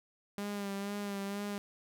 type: tone with vibrato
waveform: sawtooth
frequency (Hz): 201.1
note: G3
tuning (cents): +44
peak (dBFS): -32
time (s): 0.38-1.58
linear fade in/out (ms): 0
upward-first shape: sine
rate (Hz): 2.1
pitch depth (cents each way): 32
effects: none